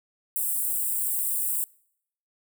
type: high-pass noise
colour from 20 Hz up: white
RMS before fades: -27 dBFS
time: 0.36-1.64 s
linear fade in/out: 0 ms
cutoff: 7800 Hz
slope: 96 dB/octave
effects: noise-tail reverb RT60 0.7 s tail -25 dB re dry